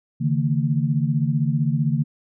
sine tone cluster, 141.6 / 157.1 / 226.8 Hz, C#3 / D#3 / A#3, +37 / +17 / -47 cents, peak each -21 / -22 / -25 dBFS, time 0.2-2.04 s, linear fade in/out 20 ms, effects none

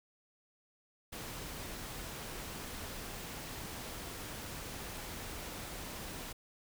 pink noise, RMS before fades -44 dBFS, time 1.12-6.33 s, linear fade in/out 10 ms, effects none

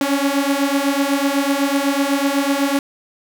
sawtooth beating tone pair, 275.1 / 283.1 Hz, C#4 / C#4, -13 / +37 cents, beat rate 8 Hz, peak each -15 dBFS, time 0.01-2.79 s, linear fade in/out 2 ms, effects none

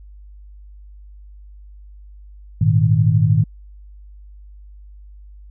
sine chord, Ab suspended second, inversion none, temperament equal, 103.83 / 116.54 / 155.56 Hz, Ab2 / Bb2 / Eb3, 0 / 0 / 0 cents, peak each -16 dBFS, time 2.61-3.44 s, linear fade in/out 5 ms, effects added 50 Hz sine -38 dBFS peak until 5.5 s

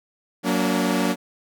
sawtooth chord, Gb augmented, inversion none, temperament equal with one note detuned, 185 / 233.1 / 287.5 Hz, Gb3 / Bb3 / D4, 0 / 0 / -37 cents, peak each -20 dBFS, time 0.43-1.16 s, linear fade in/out 50 ms, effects none

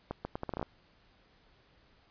accelerating click train, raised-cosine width 1 ms, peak -21 dBFS, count 10, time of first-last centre 0.11-0.628 s, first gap 140 ms, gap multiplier 0.75, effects pink hiss -65 dBFS RMS until 2.1 s + resampled to 11025 Hz

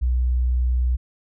sine tone, 61.9 Hz, B1, 5 cents sharp, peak -17 dBFS, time 0.01-0.97 s, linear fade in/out 20 ms, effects none

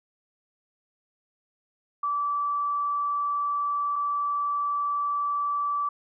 sine tone pair in turn, 1158 / 1158 Hz, D6 / D6, -25 / -25 cents, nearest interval unison, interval 0 cents, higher neither, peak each -24 dBFS, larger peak neither, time 2.03-3.96 / 3.96-5.89 s, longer neither, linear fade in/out 5 ms, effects none

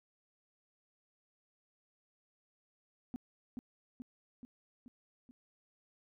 sine tone with echo, 246.9 Hz, B3, in tune, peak -34 dBFS, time 3.14-3.16 s, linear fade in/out 0 ms, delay 430 ms, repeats 5, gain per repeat -4 dB, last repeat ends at 5.31 s, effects tanh soft clip ceiling -35 dBFS

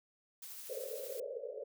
blue noise with tremolo, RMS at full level -47 dBFS, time 0.42-1.2 s, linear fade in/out 5 ms, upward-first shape triangle, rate 13 Hz, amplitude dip 30%
white band-pass noise, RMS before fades -43 dBFS, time 0.69-1.64 s, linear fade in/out 10 ms, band 430 to 580 Hz, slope 96 dB/octave
effects none

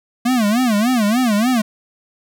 square tone with vibrato, 229.1 Hz, A#3, 30 cents flat, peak -14 dBFS, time 0.25-1.62 s, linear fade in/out 10 ms, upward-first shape sine, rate 3.4 Hz, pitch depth 210 cents each way, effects none

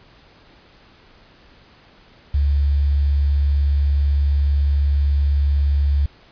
sine tone with quantisation, 71 Hz, C#2, 42 cents sharp, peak -14 dBFS, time 2.34-6.06 s, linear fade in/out 5 ms, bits 7, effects pink hiss -50 dBFS RMS until 6.31 s + resampled to 11025 Hz

